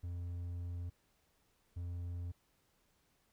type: tone bursts at uneven times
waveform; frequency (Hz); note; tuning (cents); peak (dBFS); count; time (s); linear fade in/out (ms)
triangle; 87.31; F2; 0; -37; 2; 0.03-0.9 / 1.76-2.32; 10
effects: pink hiss -75 dBFS RMS until 3.32 s